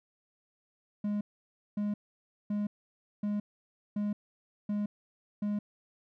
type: tone bursts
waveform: triangle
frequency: 207 Hz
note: G#3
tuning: 5 cents flat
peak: -27 dBFS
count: 7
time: 1.04-5.59 s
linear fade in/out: 5 ms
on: 170 ms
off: 560 ms
effects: none